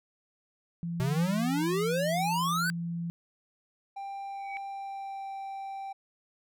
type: tone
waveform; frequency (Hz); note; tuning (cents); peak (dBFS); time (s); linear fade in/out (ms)
sine; 169.7; F3; -49; -31; 0.83-3.1; 0
type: exponential sweep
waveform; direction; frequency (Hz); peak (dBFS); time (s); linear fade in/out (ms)
square; up; 123.47 to 1568; -28; 1-2.7; 0
type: tone with pitch glide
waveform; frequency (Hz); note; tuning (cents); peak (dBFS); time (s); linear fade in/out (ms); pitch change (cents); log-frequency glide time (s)
triangle; 790 to 781.8; G5 to G5; +13 to -5; -34; 3.96-5.93; 10; -18; 4.53-5.31
type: tone with exponential growth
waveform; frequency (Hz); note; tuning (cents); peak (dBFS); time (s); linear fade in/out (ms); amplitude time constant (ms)
sine; 2270; C#7; +41; -34; 4.27-4.57; 0; 64
effects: none